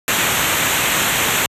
pink noise with comb filter, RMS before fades -17 dBFS, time 0.08-1.46 s, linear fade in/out 0 ms, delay 0.2 ms, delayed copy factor -0.65, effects high-pass 80 Hz 12 dB/octave + resampled to 32000 Hz

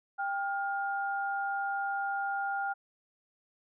sine tone pair together, 793 / 1413.9 Hz, G5 / F6, +20 / +21 cents, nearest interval minor seventh, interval 1001 cents, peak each -32 / -34 dBFS, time 0.18-2.74 s, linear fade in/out 20 ms, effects none

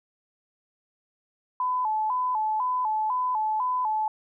sine tone with vibrato, 932.3 Hz, A#5, in tune, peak -23 dBFS, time 1.6-4.08 s, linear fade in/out 2 ms, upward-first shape square, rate 2 Hz, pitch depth 130 cents each way, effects none

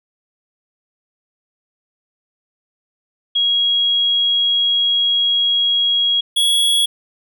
sine / square tone pair in turn, 3300 / 3346 Hz, G#7 / G#7, -12 / +12 cents, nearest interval unison, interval 24 cents, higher second, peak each -13 dBFS, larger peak neither, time 3.35-6.21 / 6.36-6.86 s, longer first, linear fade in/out 10 ms, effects none

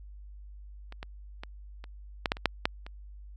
clicks, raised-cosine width 0.3 ms, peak -28 / -23 / -23 / -29 / -10 / -9 / -27 / -6 / -8 / -27 dBFS, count 10, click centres 0.924 / 1.029 / 1.435 / 1.841 / 2.258 / 2.319 / 2.369 / 2.457 / 2.655 / 2.865 s, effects added 50 Hz sine -44 dBFS peak until 3.36 s

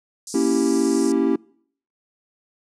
pink band-pass noise, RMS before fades -35 dBFS, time 0.27-1.12 s, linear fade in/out 2 ms, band 4900 to 9800 Hz, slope 48 dB/octave
triangle chord, A# diminished seventh, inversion none, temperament equal, 233.1 / 277.2 / 329.6 / 392 Hz, A#3 / C#4 / E4 / G4, 0 / 0 / 0 / 0 cents, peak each -22 / -19 / -20 / -21 dBFS, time 0.34-1.36 s, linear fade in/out 5 ms
effects noise-tail reverb RT60 0.6 s tail -25 dB re dry

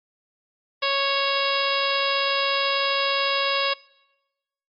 harmonic tone, 553 Hz, C#5, 4 cents flat, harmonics 1 / 2 / 3 / 4 / 5 / 6 / 7 / 8 / 9, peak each -27 / -26 / -31 / -30 / -28 / -30 / -30 / -34 / -31 dBFS, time 0.82-3.74 s, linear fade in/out 10 ms, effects noise-tail reverb RT60 1.0 s tail -23 dB re dry + MP3 32 kbps

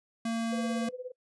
square tone, 228.4 Hz, A#3, 35 cents flat, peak -30 dBFS, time 0.25-0.89 s, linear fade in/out 5 ms
sine tone with tremolo, 503 Hz, B4, 32 cents sharp, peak -34 dBFS, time 0.52-1.12 s, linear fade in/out 10 ms, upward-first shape sine, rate 17 Hz, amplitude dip 85%
effects noise-tail reverb RT60 0.1 s tail -25 dB re dry + resampled to 24000 Hz

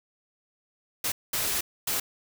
white noise bursts at uneven times, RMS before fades -28 dBFS, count 3, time 1.04-1.12 / 1.33-1.61 / 1.87-2 s, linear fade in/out 5 ms, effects none

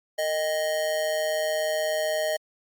square tone with amplitude modulation, 622.3 Hz, D#5, in tune, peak -22 dBFS, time 0.18-2.37 s, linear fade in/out 10 ms, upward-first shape sine, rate 164 Hz, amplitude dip 60%, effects Opus 48 kbps

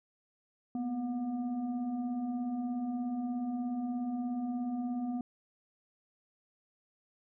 sine tone with frequency modulation, 246.9 Hz, B3, in tune, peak -32 dBFS, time 0.75-5.21 s, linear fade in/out 2 ms, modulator 477 Hz, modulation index 0.52, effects none

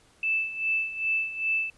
sine tone with tremolo, 2637 Hz, E7, in tune, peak -22 dBFS, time 0.23-1.7 s, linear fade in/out 2 ms, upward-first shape sine, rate 2.5 Hz, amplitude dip 75%, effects pink hiss -60 dBFS RMS until 1.77 s + resampled to 24000 Hz

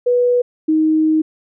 sine tone pair in turn, 490 / 313.4 Hz, B4 / D#4, -14 / +13 cents, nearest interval minor sixth, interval 773 cents, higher first, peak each -11 dBFS, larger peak neither, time 0.06-0.42 / 0.68-1.22 s, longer second, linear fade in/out 10 ms, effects none

